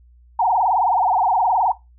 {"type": "tone with vibrato", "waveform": "sine", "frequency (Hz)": 830.6, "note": "G#5", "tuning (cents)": 0, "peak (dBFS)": -14, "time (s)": [0.39, 1.72], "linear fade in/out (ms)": 5, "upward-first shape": "sine", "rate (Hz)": 19, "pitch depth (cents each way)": 240, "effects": ["noise-tail reverb RT60 0.2 s tail -17 dB re dry", "added 60 Hz sine -47 dBFS peak until 1.98 s"]}